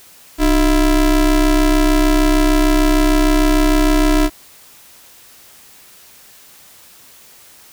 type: ring-modulated tone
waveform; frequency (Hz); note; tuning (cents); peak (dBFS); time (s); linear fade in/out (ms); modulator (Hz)
square; 167.3; E3; +26; -8; 0.38-4.3; 50; 134
effects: white hiss -44 dBFS RMS until 7.72 s